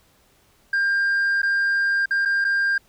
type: tone with dropouts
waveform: sine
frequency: 1598 Hz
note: G6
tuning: 33 cents sharp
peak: -15 dBFS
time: 0.73-2.78 s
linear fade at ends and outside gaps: 5 ms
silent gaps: 1.419-1.43 / 2.058-2.108 / 2.252-2.256 / 2.444-2.448 s
effects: tanh soft clip ceiling -17 dBFS + pink hiss -59 dBFS RMS until 2.88 s